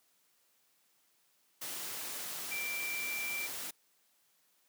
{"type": "tone in noise", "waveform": "sine", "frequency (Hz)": 2349, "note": "D7", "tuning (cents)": 0, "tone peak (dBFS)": -36, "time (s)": [2.51, 3.47], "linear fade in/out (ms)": 10, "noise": "white", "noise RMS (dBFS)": -41, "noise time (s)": [1.61, 3.71], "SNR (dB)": 2, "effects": ["white hiss -72 dBFS RMS until 4.68 s", "high-pass 150 Hz 12 dB/octave"]}